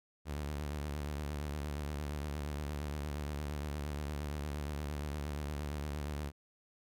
sawtooth tone with vibrato, 73.42 Hz, D2, in tune, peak -33 dBFS, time 0.25-6.32 s, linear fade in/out 50 ms, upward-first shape triangle, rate 8.6 Hz, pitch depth 90 cents each way, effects none

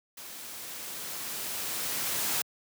white noise with level ramp, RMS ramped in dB -44 to -29 dBFS, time 0.17-2.42 s, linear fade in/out 5 ms, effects high-pass 100 Hz 12 dB/octave

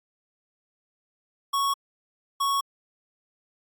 square tone pair in turn, 1108.7 / 1108.7 Hz, C#6 / C#6, 0 / 0 cents, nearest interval unison, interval 0 cents, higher neither, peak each -23 dBFS, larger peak neither, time 1.53-1.74 / 2.4-2.61 s, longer neither, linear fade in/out 10 ms, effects AAC 64 kbps

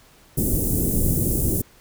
pink band-stop noise, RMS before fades -21 dBFS, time 0.37-1.62 s, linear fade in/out 10 ms, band 400 to 9100 Hz, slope 24 dB/octave, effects pink hiss -53 dBFS RMS until 1.8 s

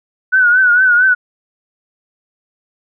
sine tone with vibrato, 1480 Hz, F#6, in tune, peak -7 dBFS, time 0.32-1.15 s, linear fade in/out 20 ms, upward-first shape triangle, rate 4.4 Hz, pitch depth 85 cents each way, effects none

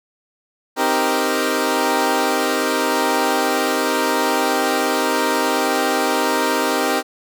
15% pulse chord, C minor seventh, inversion none, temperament equal, 261.6 / 311.1 / 392 / 466.2 Hz, C4 / Eb4 / G4 / Bb4, 0 / 0 / 0 / 0 cents, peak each -16 dBFS, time 0.76-7.03 s, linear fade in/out 50 ms, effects none

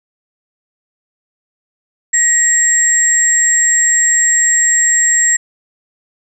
sine tone pair together, 1893 / 7572 Hz, A#6 / A#8, +26 / +26 cents, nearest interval 2 octaves, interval 2400 cents, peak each -14 / -10 dBFS, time 2.13-5.37 s, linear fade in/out 10 ms, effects none

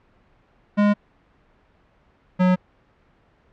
square tone pair in turn, 206 / 182.93 Hz, G#3 / F#3, -14 / -19 cents, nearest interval major second, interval 205 cents, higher first, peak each -15 dBFS, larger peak neither, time 0.77-0.94 / 2.39-2.56 s, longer neither, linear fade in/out 20 ms, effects pink hiss -59 dBFS RMS until 3.52 s + low-pass 2000 Hz 12 dB/octave

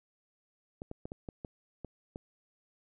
clicks, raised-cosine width 2 ms, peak -27 dBFS, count 8, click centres 0.819 / 0.914 / 1.055 / 1.119 / 1.288 / 1.448 / 1.847 / 2.159 s, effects none

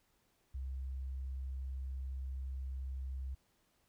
sine tone, 65.9 Hz, C2, 13 cents sharp, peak -38 dBFS, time 0.54-3.35 s, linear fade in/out 10 ms, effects pink hiss -75 dBFS RMS until 3.88 s

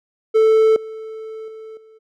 triangle tone with level steps, 440.3 Hz, A4, 1 cent sharp, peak -8 / -27 / -31 / -42 dBFS, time 0.34-1.99 s, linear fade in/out 20 ms, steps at 0.76 / 1.48 / 1.77 s, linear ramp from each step 2 ms, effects none

